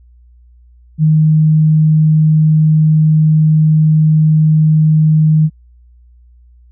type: tone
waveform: sine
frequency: 155.56 Hz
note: D#3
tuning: in tune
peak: -6 dBFS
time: 0.98-5.5 s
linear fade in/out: 50 ms
effects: added 60 Hz sine -41 dBFS peak until 6.71 s